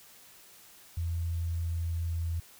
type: tone with pitch glide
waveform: sine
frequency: 84.2 to 83.52 Hz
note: E2 to E2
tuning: +37 to +23 cents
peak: -29 dBFS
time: 0.97-2.4 s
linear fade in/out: 5 ms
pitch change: -14 cents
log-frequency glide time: 1.46-2.21 s
effects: white hiss -55 dBFS RMS until 2.59 s

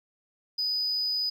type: tone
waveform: sine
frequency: 4978 Hz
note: D#8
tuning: in tune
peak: -24 dBFS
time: 0.58-1.3 s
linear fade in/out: 10 ms
effects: tanh soft clip ceiling -23 dBFS + 11-bit

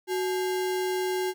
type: tone with sample-and-hold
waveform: sine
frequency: 370 Hz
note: F#4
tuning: in tune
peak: -25 dBFS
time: 0.07-1.34 s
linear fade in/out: 50 ms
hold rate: 1225 Hz
effects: none

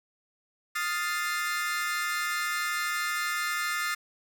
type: chord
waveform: 40% pulse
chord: F dominant seventh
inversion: third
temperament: equal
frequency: 1244.5 / 1396.9 / 1760 / 2093 Hz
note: Eb6 / F6 / A6 / C7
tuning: 0 / 0 / 0 / 0 cents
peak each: -33 dBFS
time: 0.75-3.95 s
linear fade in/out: 10 ms
effects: none

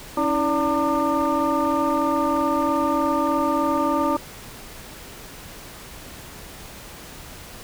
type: tone cluster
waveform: sine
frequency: 277.5 / 320.7 / 579 / 911 / 1197 Hz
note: C#4 / E4 / D5 / A#5 / D6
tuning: +2 / -48 / -25 / -40 / +33 cents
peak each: -24 dBFS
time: 0.17-4.17 s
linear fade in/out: 5 ms
effects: tanh soft clip ceiling -12 dBFS + pink hiss -40 dBFS RMS until 7.63 s

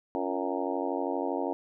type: harmonic tone with a mistuned harmonic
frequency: 92.5 Hz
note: F#2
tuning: in tune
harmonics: 3 / 4 / 5 / 6 / 7 / 8 / 9 / 10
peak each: -34 / -35 / -36 / -37 / -37 / -38 / -39 / -39 dBFS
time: 0.15-1.53 s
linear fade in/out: 0 ms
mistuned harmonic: 4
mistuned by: -95 cents
effects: none

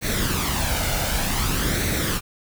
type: noise with flanger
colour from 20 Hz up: pink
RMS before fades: -23 dBFS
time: 0.01-2.21 s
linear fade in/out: 50 ms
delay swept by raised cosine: 0.49 to 1.4 ms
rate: 0.54 Hz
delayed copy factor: +0.55
effects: none

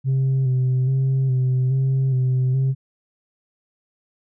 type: tone with vibrato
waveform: sine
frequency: 130.81 Hz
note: C3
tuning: in tune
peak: -14 dBFS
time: 0.04-2.75 s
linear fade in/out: 50 ms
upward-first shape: square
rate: 1.2 Hz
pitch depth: 32 cents each way
effects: tanh soft clip ceiling -15 dBFS

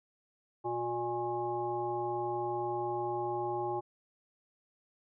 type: harmonic tone with a mistuned harmonic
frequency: 119.7 Hz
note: A#2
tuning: 46 cents sharp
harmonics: 1 / 3 / 5 / 7 / 9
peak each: -45 / -35 / -43 / -35 / -44 dBFS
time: 0.64-3.81 s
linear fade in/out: 20 ms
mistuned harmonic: 7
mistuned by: -23 cents
effects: none

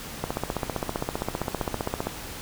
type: click train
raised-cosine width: 1 ms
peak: -12 dBFS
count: 29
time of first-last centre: 0.24-2.07 s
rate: 15.3 Hz
effects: pink hiss -38 dBFS RMS until 2.41 s

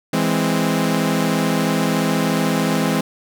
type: chord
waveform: sawtooth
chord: E augmented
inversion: none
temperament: equal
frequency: 164.81 / 207.7 / 261.6 Hz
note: E3 / G#3 / B#3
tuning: 0 / 0 / 0 cents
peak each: -17 dBFS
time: 0.13-3.01 s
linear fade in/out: 5 ms
effects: none

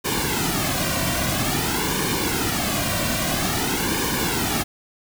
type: noise with flanger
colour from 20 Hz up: pink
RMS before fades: -23 dBFS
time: 0.04-4.64 s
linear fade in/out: 20 ms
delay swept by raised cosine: 1.5 to 2.37 ms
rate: 0.5 Hz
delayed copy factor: -0.7
effects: none

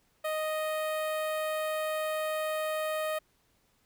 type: tone with notch filter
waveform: sawtooth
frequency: 622.3 Hz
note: D#5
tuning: in tune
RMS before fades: -32 dBFS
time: 0.24-3.19 s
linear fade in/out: 10 ms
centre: 5700 Hz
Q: 0.88
effects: pink hiss -70 dBFS RMS until 3.85 s

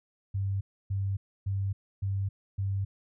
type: tone bursts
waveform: sine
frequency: 98 Hz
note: G2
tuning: in tune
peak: -27 dBFS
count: 5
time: 0.34-2.85 s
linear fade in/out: 10 ms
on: 270 ms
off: 290 ms
effects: none

